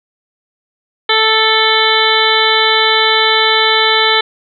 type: harmonic tone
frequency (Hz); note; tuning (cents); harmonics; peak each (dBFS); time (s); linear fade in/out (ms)
440; A4; 0; 1 / 2 / 3 / 4 / 5 / 7 / 8 / 9; -17 / -17 / -17 / -17 / -17 / -17 / -17 / -17; 1.09-4.21; 5
effects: none